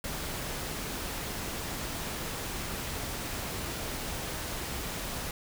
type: noise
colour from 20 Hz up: pink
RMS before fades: -36 dBFS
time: 0.04-5.31 s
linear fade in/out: 2 ms
effects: none